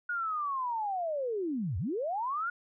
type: linear two-way sweep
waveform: sine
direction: down then up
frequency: 1454 to 76.5 to 1454 Hz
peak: -30 dBFS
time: 0.09-2.5 s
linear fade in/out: 5 ms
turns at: 1.78 s
effects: none